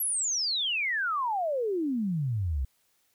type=exponential sweep; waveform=sine; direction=down; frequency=11840 to 61.74 Hz; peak=-26 dBFS; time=0-2.65 s; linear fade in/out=5 ms; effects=white hiss -70 dBFS RMS until 3.14 s